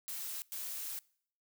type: noise bursts at uneven times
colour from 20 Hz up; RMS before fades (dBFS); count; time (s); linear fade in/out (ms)
blue; -41; 2; 0.08-0.42 / 0.52-0.99; 0
effects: noise-tail reverb RT60 0.6 s tail -24 dB re dry